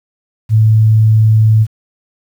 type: tone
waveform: sine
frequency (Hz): 109.5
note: A2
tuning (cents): -8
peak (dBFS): -5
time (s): 0.49-1.67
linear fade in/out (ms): 50
effects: 7-bit